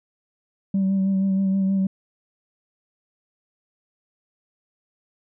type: tone with vibrato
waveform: sine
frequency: 193 Hz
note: G3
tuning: 27 cents flat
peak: -16 dBFS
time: 0.74-1.87 s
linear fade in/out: 5 ms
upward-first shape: sine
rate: 6.3 Hz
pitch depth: 24 cents each way
effects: tanh soft clip ceiling -16 dBFS